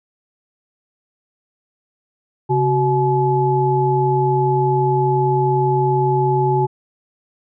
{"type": "tone cluster", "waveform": "sine", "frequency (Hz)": [136.6, 374, 855], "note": ["C#3", "F#4", "A5"], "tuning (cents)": [-25, 19, -50], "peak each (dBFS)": -18, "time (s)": [2.49, 6.67], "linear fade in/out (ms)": 20, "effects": []}